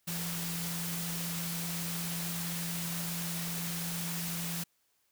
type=tone in noise; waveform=sine; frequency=170 Hz; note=F3; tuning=46 cents flat; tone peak=-37 dBFS; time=0.07-4.64 s; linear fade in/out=10 ms; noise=white; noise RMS=-38 dBFS; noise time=0.07-4.64 s; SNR=-2 dB; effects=white hiss -74 dBFS RMS until 5.11 s